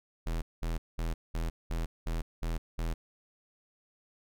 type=tone bursts; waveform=square; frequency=41.22 Hz; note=E1; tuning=1 cent sharp; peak=-31 dBFS; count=8; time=0.26-2.94 s; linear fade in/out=10 ms; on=160 ms; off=200 ms; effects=none